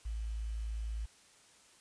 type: tone with quantisation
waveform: sine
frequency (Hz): 55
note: A1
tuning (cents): 0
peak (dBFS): -35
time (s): 0.05-1.06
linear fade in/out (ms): 10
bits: 10
effects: white hiss -62 dBFS RMS until 1.8 s + resampled to 22050 Hz